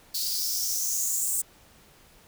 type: noise with high-pass filter sweep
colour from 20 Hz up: blue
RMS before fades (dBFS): -28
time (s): 0.14-1.42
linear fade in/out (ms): 10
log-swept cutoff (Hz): 4400 to 8100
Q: 5.5
effects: pink hiss -56 dBFS RMS until 2.27 s